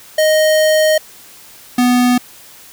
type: tone pair in turn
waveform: square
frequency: 622.3 / 247 Hz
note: D#5 / B3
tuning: 0 / 0 cents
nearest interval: octave + major third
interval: 1600 cents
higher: first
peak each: -10 / -10 dBFS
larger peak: neither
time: 0.18-0.98 / 1.78-2.18 s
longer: first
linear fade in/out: 5 ms
effects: white hiss -40 dBFS RMS until 2.72 s